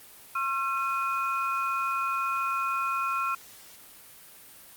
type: tone cluster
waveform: sine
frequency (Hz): 1079 / 1359 / 2487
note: C#6 / F6 / D#7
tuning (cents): -47 / -48 / -1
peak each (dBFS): -31 / -28 / -35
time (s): 0.35-3.35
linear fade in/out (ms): 5
effects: white hiss -50 dBFS RMS until 4.76 s + Opus 32 kbps